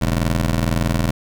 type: ring-modulated tone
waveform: 20% pulse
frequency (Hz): 82.41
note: E2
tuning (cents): 0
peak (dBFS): -9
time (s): 0.01-1.11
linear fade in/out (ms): 5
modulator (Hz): 30.3
effects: none